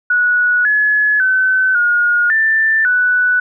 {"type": "tone with pitch steps", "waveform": "sine", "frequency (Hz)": [1465, 1701, 1521, 1434, 1775, 1485], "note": ["F#6", "G#6", "F#6", "F6", "A6", "F#6"], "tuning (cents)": [-18, 41, 47, 45, 15, 6], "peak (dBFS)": -10, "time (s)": [0.1, 3.4], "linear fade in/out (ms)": 5, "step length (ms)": 550, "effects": []}